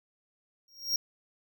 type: tone with exponential growth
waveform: square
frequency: 5588 Hz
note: F8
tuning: in tune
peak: -23 dBFS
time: 0.68-0.96 s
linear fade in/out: 2 ms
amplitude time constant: 59 ms
effects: none